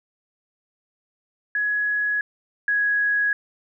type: tone pair in turn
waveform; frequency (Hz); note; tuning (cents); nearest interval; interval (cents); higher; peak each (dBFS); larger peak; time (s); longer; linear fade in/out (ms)
sine; 1679 / 1665.5; G#6 / G#6; +18 / +4; unison; 14; first; -20 / -18; second; 1.55-2.21 / 2.68-3.33; first; 2
effects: none